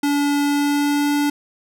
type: tone with pitch glide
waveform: square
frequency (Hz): 287.2 to 290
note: D4 to D4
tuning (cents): -39 to -22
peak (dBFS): -17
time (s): 0.03-1.3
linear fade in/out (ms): 5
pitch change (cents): +17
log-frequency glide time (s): 0.42-1.14
effects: none